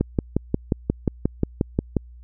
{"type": "click train", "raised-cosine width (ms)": 3, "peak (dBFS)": -6, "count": 12, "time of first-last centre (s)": [0.01, 1.967], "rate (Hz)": 5.62, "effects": ["added 60 Hz sine -41 dBFS peak until 2.23 s"]}